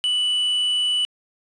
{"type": "tone with quantisation", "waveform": "triangle", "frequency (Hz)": 2967, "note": "F#7", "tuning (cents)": 4, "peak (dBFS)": -17, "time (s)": [0.04, 1.05], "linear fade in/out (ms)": 0, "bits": 7, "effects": ["resampled to 24000 Hz"]}